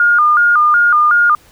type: tone with vibrato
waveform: sine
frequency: 1312 Hz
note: E6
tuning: 9 cents flat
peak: -7 dBFS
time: 0-1.35 s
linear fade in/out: 2 ms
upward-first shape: square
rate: 2.7 Hz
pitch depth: 140 cents each way
effects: pink hiss -47 dBFS RMS until 1.51 s